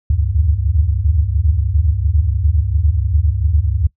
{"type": "tone cluster", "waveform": "sine", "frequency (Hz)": [68.4, 75.6, 78.5, 98.5], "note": ["C#2", "D#2", "D#2", "G2"], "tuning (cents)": [-23, -49, 16, 9], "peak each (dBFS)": -18, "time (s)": [0.1, 3.87], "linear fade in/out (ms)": 5, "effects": ["noise-tail reverb RT60 0.1 s tail -21 dB re dry"]}